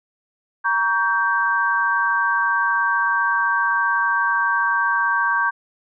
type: chord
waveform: sine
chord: G diminished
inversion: first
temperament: just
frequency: 940.8 / 1128.9 / 1568 Hz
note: Bb5 / Db6 / G6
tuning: +16 / +31 / 0 cents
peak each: -23 / -22 / -19 dBFS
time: 0.64-5.51 s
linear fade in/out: 20 ms
effects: none